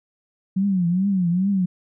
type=tone with vibrato; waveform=sine; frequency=185 Hz; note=F#3; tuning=in tune; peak=-17 dBFS; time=0.56-1.66 s; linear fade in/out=10 ms; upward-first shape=triangle; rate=2.4 Hz; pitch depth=170 cents each way; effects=none